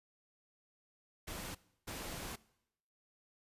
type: noise bursts at uneven times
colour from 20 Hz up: pink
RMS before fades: -44 dBFS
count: 2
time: 1.27-1.55 / 1.87-2.36 s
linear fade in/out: 10 ms
effects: noise-tail reverb RT60 0.8 s tail -21 dB re dry + resampled to 32000 Hz